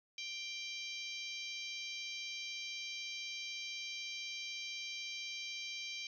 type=harmonic tone; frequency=786 Hz; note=G5; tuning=4 cents sharp; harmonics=3 / 4 / 5 / 6 / 7 / 8; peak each=-45 / -47 / -49 / -51 / -52 / -53 dBFS; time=0.18-6.07 s; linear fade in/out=2 ms; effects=12-bit